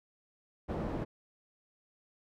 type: low-pass noise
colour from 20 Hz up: white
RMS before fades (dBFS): -36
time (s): 0.68-1.05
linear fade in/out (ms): 20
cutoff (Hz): 450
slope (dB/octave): 12
effects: none